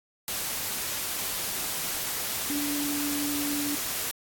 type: tone in noise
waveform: sine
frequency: 289.3 Hz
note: D4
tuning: 26 cents flat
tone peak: -29 dBFS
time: 2.5-3.75 s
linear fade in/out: 0 ms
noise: white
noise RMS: -31 dBFS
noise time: 0.28-4.11 s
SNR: -1 dB
effects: AAC 64 kbps